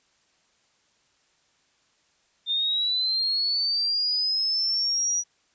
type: linear sweep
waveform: sine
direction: up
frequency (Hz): 3600 to 5820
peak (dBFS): -22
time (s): 2.46-5.24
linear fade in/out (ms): 50
effects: white hiss -66 dBFS RMS until 5.54 s + resampled to 16000 Hz